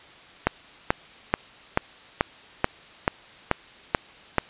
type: click train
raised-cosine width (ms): 0.5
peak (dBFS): -3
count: 10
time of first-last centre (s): 0.47-4.383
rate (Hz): 2.3
effects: white hiss -48 dBFS RMS until 4.49 s + resampled to 8000 Hz

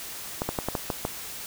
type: clicks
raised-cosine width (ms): 1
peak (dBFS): -12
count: 7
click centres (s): 0.419 / 0.49 / 0.588 / 0.686 / 0.752 / 0.902 / 1.051
effects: white hiss -38 dBFS RMS until 1.46 s

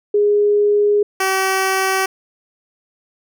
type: tone pair in turn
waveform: sine / 10% pulse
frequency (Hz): 413.2 / 382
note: G#4 / G4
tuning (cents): -9 / -45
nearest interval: minor second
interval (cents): 136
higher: first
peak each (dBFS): -11 / -7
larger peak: second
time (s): 0.14-1.03 / 1.2-2.06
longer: first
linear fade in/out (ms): 5
effects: none

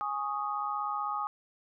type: chord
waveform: sine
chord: Ab suspended fourth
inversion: none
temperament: equal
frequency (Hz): 830.6 / 1108.7 / 1244.5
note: Ab5 / Db6 / Eb6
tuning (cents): 0 / 0 / 0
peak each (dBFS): -35 / -38 / -33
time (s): 0.01-1.27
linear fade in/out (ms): 0
effects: none

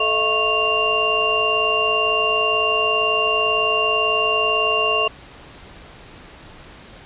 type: tone cluster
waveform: sine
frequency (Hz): 437.3 / 628 / 686 / 1097 / 2784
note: A4 / D#5 / F5 / C#6 / F7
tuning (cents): -11 / +16 / -31 / -18 / -6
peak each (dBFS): -24 / -26 / -27 / -22 / -19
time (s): 0-5.08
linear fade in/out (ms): 5
effects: pink hiss -42 dBFS RMS until 7.05 s + resampled to 8000 Hz

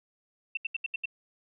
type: tone bursts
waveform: sine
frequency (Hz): 2690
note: E7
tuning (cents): +34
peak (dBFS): -28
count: 6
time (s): 0.55-1.057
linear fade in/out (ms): 5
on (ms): 22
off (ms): 75
effects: none

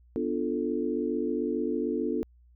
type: chord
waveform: sine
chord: B half-diminished seventh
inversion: none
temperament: equal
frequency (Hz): 246.9 / 293.7 / 349.2 / 440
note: B3 / D4 / F4 / A4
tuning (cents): 0 / 0 / 0 / 0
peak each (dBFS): -32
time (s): 0.16-2.23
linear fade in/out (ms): 0
effects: added 60 Hz sine -55 dBFS peak until 2.55 s

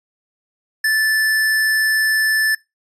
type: tone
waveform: square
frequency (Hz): 1753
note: A6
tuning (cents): -7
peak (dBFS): -15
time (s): 0.84-2.55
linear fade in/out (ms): 5
effects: noise-tail reverb RT60 0.2 s tail -21 dB re dry + resampled to 32000 Hz

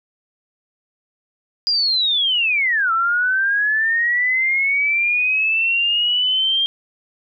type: linear two-way sweep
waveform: sine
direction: down then up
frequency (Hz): 4900 to 1318.5 to 3208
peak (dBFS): -15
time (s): 1.67-6.66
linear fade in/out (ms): 0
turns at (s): 2.92
effects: none

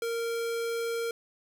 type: tone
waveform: square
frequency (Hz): 463.2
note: A#4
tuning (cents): -11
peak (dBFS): -30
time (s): 0.02-1.11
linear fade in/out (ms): 2
effects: none

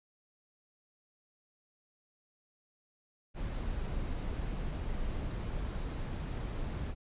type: noise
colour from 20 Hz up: brown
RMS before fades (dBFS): -36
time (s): 3.34-6.95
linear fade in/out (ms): 50
effects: resampled to 8000 Hz

